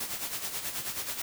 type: noise with tremolo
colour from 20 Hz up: white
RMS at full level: -33 dBFS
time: 0-1.22 s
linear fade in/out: 5 ms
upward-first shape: sine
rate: 9.3 Hz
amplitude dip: 60%
effects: none